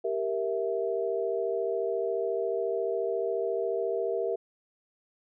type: chord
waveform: sine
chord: E diminished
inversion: first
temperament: equal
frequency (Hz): 392 / 466.2 / 659.3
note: G4 / Bb4 / E5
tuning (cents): 0 / 0 / 0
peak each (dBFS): -31 / -30 / -33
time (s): 0.04-4.36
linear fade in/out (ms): 10
effects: none